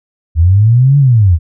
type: linear two-way sweep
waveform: sine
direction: up then down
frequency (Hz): 76.3 to 144.8 to 76.3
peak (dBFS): -4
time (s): 0.35-1.39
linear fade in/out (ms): 50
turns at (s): 0.98
effects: none